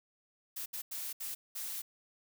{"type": "noise bursts at uneven times", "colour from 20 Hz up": "blue", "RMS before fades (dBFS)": -40, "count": 5, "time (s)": [[0.56, 0.66], [0.73, 0.82], [0.91, 1.13], [1.2, 1.35], [1.55, 1.82]], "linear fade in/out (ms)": 10, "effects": []}